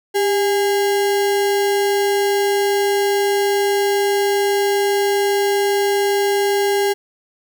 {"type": "tone with sample-and-hold", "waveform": "sine", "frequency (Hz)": 398.7, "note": "G4", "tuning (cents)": 29, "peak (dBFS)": -14, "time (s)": [0.14, 6.94], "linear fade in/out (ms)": 20, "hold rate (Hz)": 1225, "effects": []}